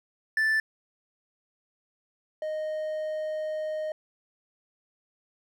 triangle tone pair in turn, 1760 / 619.7 Hz, A6 / D#5, 0 / -7 cents, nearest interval octave + tritone, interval 1807 cents, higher first, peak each -20 / -27 dBFS, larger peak first, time 0.37-0.6 / 2.42-3.92 s, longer second, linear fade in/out 2 ms, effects none

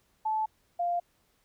sine tone pair in turn, 870 / 697.5 Hz, A5 / F5, -20 / -2 cents, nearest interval major third, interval 382 cents, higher first, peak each -26 / -26 dBFS, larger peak neither, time 0.25-0.46 / 0.79-1 s, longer neither, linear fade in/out 10 ms, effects pink hiss -70 dBFS RMS until 1.44 s

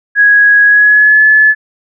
sine tone with pitch glide, 1661.2 to 1723.8 Hz, G#6 to A6, 0 to -36 cents, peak -3 dBFS, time 0.15-1.55 s, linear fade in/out 50 ms, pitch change +64 cents, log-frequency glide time 0.65-1.23 s, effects none

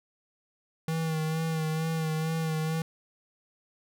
square tone with vibrato, 159.7 Hz, D#3, 45 cents sharp, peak -28 dBFS, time 0.88-2.82 s, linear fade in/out 2 ms, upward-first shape sine, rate 2.2 Hz, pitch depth 31 cents each way, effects none

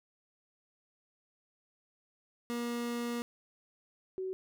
30% pulse / sine tone pair in turn, 238.1 / 376.1 Hz, A#3 / F#4, +37 / +28 cents, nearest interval minor sixth, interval 791 cents, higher second, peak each -31 / -34 dBFS, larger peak first, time 2.5-3.22 / 4.18-4.33 s, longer first, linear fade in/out 0 ms, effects none

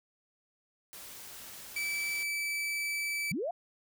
white noise, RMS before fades -47 dBFS, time 0.93-2.23 s, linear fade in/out 0 ms
40% pulse tone, 2311 Hz, D7, 28 cents flat, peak -31 dBFS, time 1.76-3.32 s, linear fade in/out 5 ms
sine linear sweep, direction up, 124.7 to 734 Hz, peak -31 dBFS, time 3.31-3.51 s, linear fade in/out 5 ms
effects none

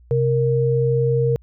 sine tone pair together, 130.81 / 465.7 Hz, C3 / A#4, 0 / -2 cents, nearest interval octave + minor seventh, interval 2198 cents, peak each -18 dBFS, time 0.11-1.36 s, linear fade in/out 0 ms, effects added 60 Hz sine -46 dBFS peak until 1.42 s

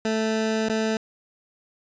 20% pulse tone with dropouts, 220 Hz, A3, in tune, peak -17 dBFS, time 0.05-0.97 s, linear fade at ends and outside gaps 2 ms, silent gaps 0.687-0.696 s, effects resampled to 16000 Hz

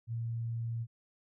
sine tone, 115.7 Hz, A#2, 13 cents flat, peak -33 dBFS, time 0.07-0.87 s, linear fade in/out 50 ms, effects none

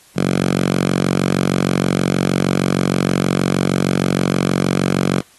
5% pulse tone with high-pass filter, 46.39 Hz, F#1, 5 cents sharp, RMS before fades -17 dBFS, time 0.16-5.21 s, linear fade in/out 10 ms, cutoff 160 Hz, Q 2.4, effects white hiss -49 dBFS RMS until 5.38 s + AAC 32 kbps

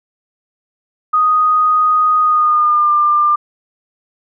sine tone with pitch glide, 1244 to 1194.7 Hz, D#6 to D6, -1 to +29 cents, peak -9 dBFS, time 1.13-3.36 s, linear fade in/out 10 ms, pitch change -70 cents, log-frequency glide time 2.21-2.92 s, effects none

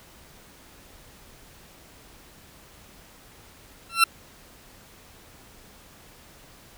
20% pulse tone with exponential growth, 1351 Hz, E6, 42 cents sharp, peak -6 dBFS, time 3.89-4.04 s, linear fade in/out 5 ms, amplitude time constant 32 ms, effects pink hiss -51 dBFS RMS until 6.77 s

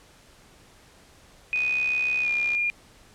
sine tone with pitch glide, 2489 to 2414 Hz, D#7 to D7, 0 to +47 cents, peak -22 dBFS, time 1.53-2.7 s, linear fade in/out 0 ms, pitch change -53 cents, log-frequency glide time 2.22-2.29 s
click train, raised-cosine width 0.2 ms, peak -22 dBFS, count 67, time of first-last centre 1.56-2.55 s, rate 66.7 Hz
effects pink hiss -54 dBFS RMS until 3.14 s + low-pass 10000 Hz 12 dB/octave

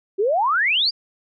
sine exponential sweep, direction up, 370 to 4978 Hz, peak -16 dBFS, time 0.18-0.91 s, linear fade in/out 20 ms, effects none

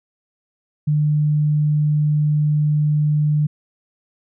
sine tone, 150 Hz, D3, 37 cents sharp, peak -14 dBFS, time 0.87-3.47 s, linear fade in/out 10 ms, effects none

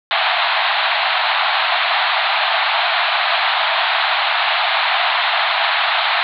pink band-pass noise, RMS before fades -17 dBFS, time 0.11-6.23 s, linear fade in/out 0 ms, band 650 to 4200 Hz, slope 96 dB/octave, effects none

